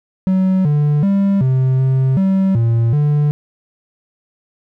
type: tone with pitch steps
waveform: triangle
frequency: 188 / 147.6 / 197.7 / 130.5 / 132 / 192 / 115.6 / 147.5 Hz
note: F#3 / D3 / G3 / C3 / C3 / G3 / A#2 / D3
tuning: +28 / +9 / +15 / -4 / +16 / -36 / -14 / +8 cents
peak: -9 dBFS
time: 0.27-3.31 s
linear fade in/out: 0 ms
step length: 380 ms
effects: none